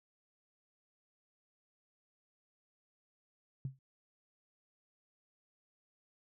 sine tone with exponential decay, 133.2 Hz, C3, 31 cents sharp, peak -32 dBFS, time 3.65-3.79 s, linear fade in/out 2 ms, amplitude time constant 29 ms, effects none

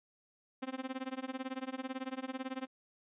sawtooth tone with tremolo, 261.6 Hz, C4, in tune, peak -31 dBFS, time 0.62-2.67 s, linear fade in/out 10 ms, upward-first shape sine, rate 18 Hz, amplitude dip 95%, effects resampled to 8000 Hz

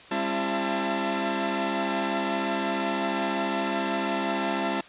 sawtooth tone cluster, 201.2 / 268 / 339.8 / 674 / 886 Hz, G3 / C4 / F4 / E5 / A5, +45 / +42 / -47 / +38 / +12 cents, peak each -28 dBFS, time 0.11-4.81 s, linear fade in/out 5 ms, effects white hiss -48 dBFS RMS until 4.88 s + resampled to 8000 Hz

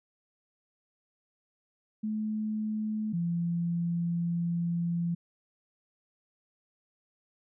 sine tone pair in turn, 215.2 / 170.8 Hz, A3 / F3, -38 / -38 cents, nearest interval major third, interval 400 cents, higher first, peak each -29 / -27 dBFS, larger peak second, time 2.03-3.13 / 3.13-5.15 s, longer second, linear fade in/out 10 ms, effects none

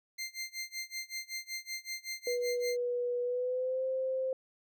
20% pulse tone with tremolo, 2093 Hz, C7, in tune, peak -30 dBFS, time 0.18-2.77 s, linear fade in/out 10 ms, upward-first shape sine, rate 5.3 Hz, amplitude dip 95%
sine tone with pitch glide, 487.8 to 522.8 Hz, B4 to C5, -21 to -1 cents, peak -30 dBFS, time 2.27-4.33 s, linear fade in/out 2 ms, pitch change +120 cents, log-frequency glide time 3.22-3.84 s
effects none

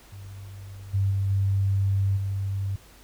sine tone with level steps, 98 Hz, G2, in tune, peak -38 / -20 / -22 / -20 / -25 dBFS, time 0.12-2.76 s, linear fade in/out 5 ms, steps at 0.93 / 1.1 / 1.29 / 2.16 s, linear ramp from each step 20 ms, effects added 50 Hz sine -53 dBFS peak until 3.03 s + pink hiss -53 dBFS RMS until 3.03 s

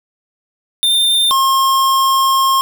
square tone pair in turn, 3605 / 1071.8 Hz, A7 / C6, +41 / +41 cents, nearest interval octave + major sixth, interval 2100 cents, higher first, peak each -11 dBFS, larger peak neither, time 0.83-1.31 / 1.31-2.61 s, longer second, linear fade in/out 0 ms, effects none

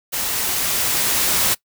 white noise with level ramp, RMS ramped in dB -23 to -17 dBFS, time 0.12-1.55 s, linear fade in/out 20 ms, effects noise-tail reverb RT60 0.1 s tail -21 dB re dry

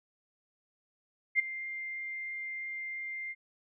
sine tone with ADSR envelope, 2101 Hz, C7, 7 cents sharp, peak -20 dBFS, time 1.35-3.35 s, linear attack 43 ms, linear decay 10 ms, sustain -16 dB, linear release 40 ms, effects none

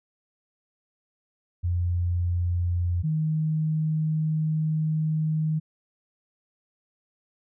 sine tone pair in turn, 87.7 / 156.26 Hz, F2 / D#3, +8 / +8 cents, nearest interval minor seventh, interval 1000 cents, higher second, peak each -22 dBFS, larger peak neither, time 1.63-3.03 / 3.03-5.6 s, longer second, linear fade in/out 20 ms, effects none

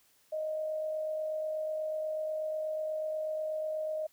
sine tone with amplitude modulation, 622.3 Hz, D#5, in tune, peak -30 dBFS, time 0.32-4.07 s, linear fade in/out 10 ms, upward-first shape sine, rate 48.2 Hz, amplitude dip 35%, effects white hiss -67 dBFS RMS until 4.12 s

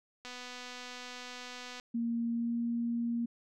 click train, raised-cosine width 0.2 ms, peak -28 dBFS, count 385, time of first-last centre 0.25-1.798 s, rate 248 Hz
sine tone with pitch glide, 233.1 to 234.9 Hz, A#3 to A#3, 0 to +13 cents, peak -30 dBFS, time 1.94-3.26 s, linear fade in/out 10 ms, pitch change +13 cents, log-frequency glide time 2.32-2.54 s
effects none

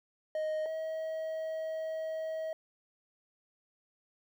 triangle tone pair in turn, 622.3 / 637.6 Hz, D#5 / D#5, 0 / +42 cents, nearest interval unison, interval 42 cents, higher second, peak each -29 / -32 dBFS, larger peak first, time 0.35-0.66 / 0.66-2.53 s, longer second, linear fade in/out 2 ms, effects 11-bit

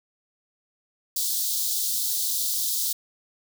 white high-pass noise, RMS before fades -26 dBFS, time 1.16-2.93 s, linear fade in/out 5 ms, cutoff 3600 Hz, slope 48 dB/octave, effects none

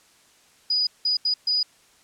sine tone bursts at uneven times, 4938 Hz, D#8, 14 cents flat, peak -19 dBFS, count 4, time 0.7-0.87 / 1.05-1.17 / 1.25-1.34 / 1.47-1.63 s, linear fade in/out 5 ms, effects white hiss -57 dBFS RMS until 2.03 s + low-pass 9000 Hz 12 dB/octave

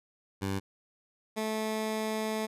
15% pulse tone pair in turn, 97.4 / 217.9 Hz, G2 / A3, -11 / -17 cents, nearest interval octave + major second, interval 1394 cents, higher second, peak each -24 dBFS, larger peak neither, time 0.41-0.6 / 1.36-2.47 s, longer second, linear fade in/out 20 ms, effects resampled to 32000 Hz

